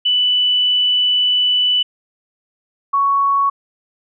sine tone pair in turn, 2979 / 1113.7 Hz, F#7 / C#6, +11 / +8 cents, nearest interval octave + perfect fourth, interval 1703 cents, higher first, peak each -12 dBFS, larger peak neither, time 0.05-1.83 / 2.93-3.5 s, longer first, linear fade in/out 10 ms, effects none

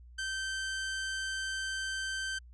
sawtooth tone, 1553 Hz, G6, 17 cents flat, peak -30 dBFS, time 0.18-2.39 s, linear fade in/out 10 ms, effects added 60 Hz sine -50 dBFS peak until 2.53 s + resampled to 22050 Hz

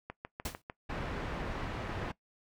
click train, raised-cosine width 0.5 ms, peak -25 dBFS, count 5, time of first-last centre 0.1-0.699 s, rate 6.68 Hz
pink noise with exponential decay, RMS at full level -33 dBFS, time 0.45-0.62 s, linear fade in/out 5 ms, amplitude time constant 36 ms
pink low-pass noise, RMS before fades -38 dBFS, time 0.89-2.12 s, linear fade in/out 10 ms, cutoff 2100 Hz, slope 12 dB/octave
effects noise-tail reverb RT60 0.1 s tail -19 dB re dry

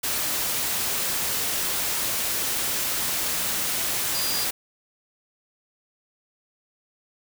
sine tone in noise, 4825 Hz, D8, 46 cents sharp, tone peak -29 dBFS, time 4.14-4.45 s, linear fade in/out 10 ms, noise white, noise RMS -26 dBFS, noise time 0.03-4.51 s, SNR -6 dB, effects none

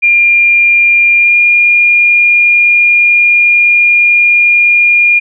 sine tone with pitch glide, 2400 to 2417 Hz, D7 to D7, +37 to +49 cents, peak -4 dBFS, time 0.02-5.2 s, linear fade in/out 20 ms, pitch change +12 cents, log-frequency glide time 1.19-1.37 s, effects none

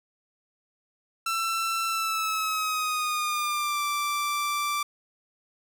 sawtooth tone with pitch glide, 1339 to 1172.4 Hz, E6 to D6, +27 to -3 cents, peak -22 dBFS, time 1.26-4.83 s, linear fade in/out 5 ms, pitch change -230 cents, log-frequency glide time 1.87-3.83 s, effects none

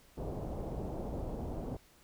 pink low-pass noise, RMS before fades -39 dBFS, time 0.17-1.77 s, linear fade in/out 10 ms, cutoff 750 Hz, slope 24 dB/octave, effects pink hiss -63 dBFS RMS until 2.03 s

